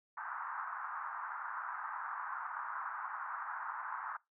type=band-pass noise; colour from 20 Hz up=white; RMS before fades=-42 dBFS; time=0.17-4.17 s; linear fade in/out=5 ms; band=880 to 1500 Hz; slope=48 dB/octave; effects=noise-tail reverb RT60 0.2 s tail -22 dB re dry